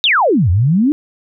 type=exponential two-way sweep; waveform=sine; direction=down then up; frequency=3897 to 82.41 to 312.8 Hz; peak=-9 dBFS; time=0.04-0.92 s; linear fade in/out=0 ms; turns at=0.5 s; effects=none